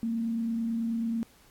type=tone with frequency modulation; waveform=sine; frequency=228.9 Hz; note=A#3; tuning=31 cents flat; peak=-27 dBFS; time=0.03-1.23 s; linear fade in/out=0 ms; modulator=29.2 Hz; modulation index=0.23; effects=pink hiss -59 dBFS RMS until 1.5 s + AAC 64 kbps